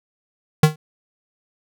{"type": "tone with exponential decay", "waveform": "square", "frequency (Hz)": 154.2, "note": "D#3", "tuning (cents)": -15, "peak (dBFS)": -6, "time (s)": [0.63, 0.76], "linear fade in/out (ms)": 5, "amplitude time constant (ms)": 28, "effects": []}